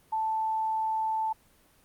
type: tone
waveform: sine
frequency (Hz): 880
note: A5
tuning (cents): 0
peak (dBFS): -26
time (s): 0.12-1.33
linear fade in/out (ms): 10
effects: pink hiss -62 dBFS RMS until 1.84 s + Opus 32 kbps